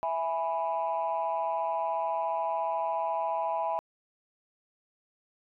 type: chord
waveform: sine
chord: E major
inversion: none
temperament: equal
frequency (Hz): 659.3 / 830.6 / 987.8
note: E5 / G#5 / B5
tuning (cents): 0 / 0 / 0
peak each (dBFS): -31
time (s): 0.03-3.79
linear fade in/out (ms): 0
effects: tanh soft clip ceiling -21 dBFS